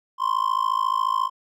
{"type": "tone with amplitude modulation", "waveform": "triangle", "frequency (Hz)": 1046.5, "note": "C6", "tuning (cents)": 0, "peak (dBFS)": -14, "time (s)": [0.18, 1.3], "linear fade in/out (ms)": 50, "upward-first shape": "sine", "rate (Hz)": 54.2, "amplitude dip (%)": 100, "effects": []}